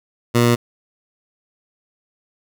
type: tone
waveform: 15% pulse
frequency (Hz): 119.4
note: A#2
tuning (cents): +42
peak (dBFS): -6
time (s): 0.34-0.56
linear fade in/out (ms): 20
effects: none